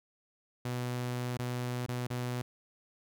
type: tone with dropouts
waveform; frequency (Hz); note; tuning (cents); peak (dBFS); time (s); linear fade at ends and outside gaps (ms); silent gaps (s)
sawtooth; 123.47; B2; 0; -29; 0.65-2.42; 5; 1.373-1.39 / 1.863-1.885 / 2.07-2.102
effects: none